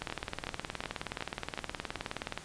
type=two click trains; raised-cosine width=0.3 ms; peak=-19 / -18 dBFS; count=5 / 46; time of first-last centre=0.1-1.576 / 0.02-2.376 s; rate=2.71 / 19.1 Hz; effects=pink hiss -49 dBFS RMS until 2.44 s + resampled to 22050 Hz